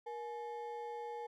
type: ring-modulated tone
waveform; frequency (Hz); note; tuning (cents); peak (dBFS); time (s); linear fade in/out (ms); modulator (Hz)
triangle; 659.3; E5; 0; -36; 0.06-1.27; 10; 187
effects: none